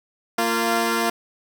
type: tone pair together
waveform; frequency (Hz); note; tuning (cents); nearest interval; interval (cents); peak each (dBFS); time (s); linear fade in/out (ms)
10% pulse; 230 / 346.3; A#3 / F4; -23 / -15; perfect fifth; 708; -14; 0.38-1.1; 5
effects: none